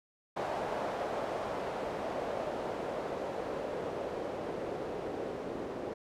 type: noise with low-pass filter sweep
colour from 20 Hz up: blue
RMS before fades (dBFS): -37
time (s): 0.36-5.94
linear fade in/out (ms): 10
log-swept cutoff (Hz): 670 to 430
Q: 1.9
effects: none